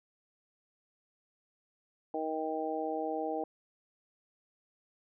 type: harmonic tone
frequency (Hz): 157.6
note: D#3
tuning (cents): +23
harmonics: 2 / 3 / 4 / 5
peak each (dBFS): -38 / -37 / -38 / -37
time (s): 2.14-3.44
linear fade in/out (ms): 2
effects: none